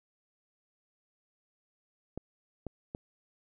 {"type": "clicks", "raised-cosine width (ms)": 2, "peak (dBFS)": -24, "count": 3, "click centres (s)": [2.176, 2.667, 2.949], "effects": []}